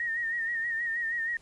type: tone with vibrato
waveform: sine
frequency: 1854 Hz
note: A#6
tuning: 10 cents flat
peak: -28 dBFS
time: 0-1.37 s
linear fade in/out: 2 ms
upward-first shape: sine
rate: 6.3 Hz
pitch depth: 55 cents each way
effects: pink hiss -60 dBFS RMS until 1.41 s + resampled to 24000 Hz